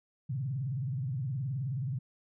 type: tone with vibrato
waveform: sine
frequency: 131.2 Hz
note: C3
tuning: 5 cents sharp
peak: -31 dBFS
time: 0.29-1.99 s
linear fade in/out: 10 ms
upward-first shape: triangle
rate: 19 Hz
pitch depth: 280 cents each way
effects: none